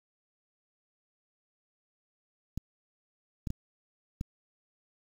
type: clicks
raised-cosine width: 5 ms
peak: -21 dBFS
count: 4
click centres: 2.576 / 3.472 / 3.504 / 4.211 s
effects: 8-bit